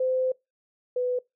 sine tone pair in turn, 515 / 497.7 Hz, C5 / B4, -28 / +13 cents, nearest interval minor second, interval 59 cents, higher first, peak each -22 / -23 dBFS, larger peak first, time 0-0.32 / 0.96-1.19 s, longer first, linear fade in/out 5 ms, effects noise-tail reverb RT60 0.2 s tail -23 dB re dry

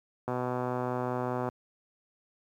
click train, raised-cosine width 1 ms, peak -18 dBFS, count 152, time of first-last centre 0.28-1.488 s, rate 125 Hz, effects high-pass 80 Hz 12 dB/octave + 10-bit

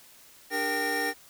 square tone cluster, 295.4 / 400.9 / 468.5 / 778 / 1834 Hz, D4 / G4 / A#4 / G5 / A#6, +10 / +39 / +9 / -13 / -29 cents, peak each -37 / -39 / -35 / -34 / -30 dBFS, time 0.5-1.14 s, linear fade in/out 50 ms, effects white hiss -54 dBFS RMS until 1.29 s

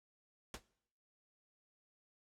pink noise with exponential decay, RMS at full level -40 dBFS, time 0.54-0.63 s, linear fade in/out 1 ms, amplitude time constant 18 ms, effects noise-tail reverb RT60 0.7 s tail -21 dB re dry + low-pass 10000 Hz 12 dB/octave

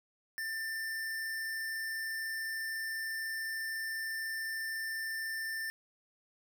square tone, 1787 Hz, A6, 26 cents sharp, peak -36 dBFS, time 0.38-5.7 s, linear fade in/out 0 ms, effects none

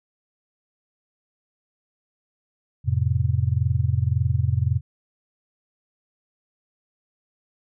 sine chord, F major, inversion none, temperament just, 87.31 / 109.13 / 130.96 Hz, F2 / A2 / C3, 0 / -14 / +2 cents, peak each -23 dBFS, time 2.84-4.81 s, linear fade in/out 50 ms, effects none

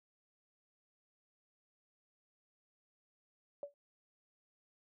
sine tone with exponential decay, 572 Hz, D5, 46 cents flat, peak -36 dBFS, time 3.63-3.74 s, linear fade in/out 1 ms, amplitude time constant 22 ms, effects none

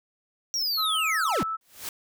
square linear sweep, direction down, 5750 to 139.9 Hz, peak -25 dBFS, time 0.54-1.43 s, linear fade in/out 0 ms
sine tone with pitch glide, 1278 to 1313.2 Hz, D#6 to E6, +46 to -7 cents, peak -27 dBFS, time 0.77-1.57 s, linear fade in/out 20 ms, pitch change +47 cents, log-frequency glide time 0.92-1.4 s
white noise with exponential growth, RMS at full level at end -31 dBFS, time 1.61-1.89 s, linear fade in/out 2 ms, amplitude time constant 60 ms
effects none

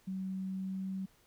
sine tone with pitch glide, 189.4 to 190.72 Hz, F#3 to G3, +41 to -47 cents, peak -35 dBFS, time 0.07-1.06 s, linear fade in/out 10 ms, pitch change +12 cents, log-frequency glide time 0.47-0.95 s, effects pink hiss -67 dBFS RMS until 1.26 s

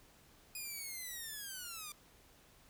5% pulse linear sweep, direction down, 2489 to 1172 Hz, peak -33 dBFS, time 0.55-1.92 s, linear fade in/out 2 ms, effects pink hiss -64 dBFS RMS until 2.69 s

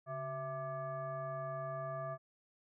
sine tone with frequency modulation, 659.3 Hz, E5, in tune, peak -38 dBFS, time 0.06-2.18 s, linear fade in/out 50 ms, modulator 520 Hz, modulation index 1.1, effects none

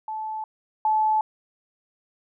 sine tone pair in turn, 870 / 865.5 Hz, A5 / A5, -20 / -29 cents, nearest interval unison, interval 9 cents, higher first, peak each -28 / -18 dBFS, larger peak second, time 0.08-0.44 / 0.85-1.21 s, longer neither, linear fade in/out 2 ms, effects none

